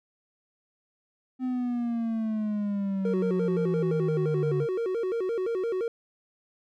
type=exponential sweep; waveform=triangle; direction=down; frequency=257.7 to 142.6 Hz; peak=-24 dBFS; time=1.39-4.67 s; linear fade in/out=50 ms
type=tone with vibrato; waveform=triangle; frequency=415.3 Hz; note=G#4; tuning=in tune; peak=-24 dBFS; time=3.05-5.88 s; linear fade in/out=2 ms; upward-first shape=square; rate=5.8 Hz; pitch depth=190 cents each way
effects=none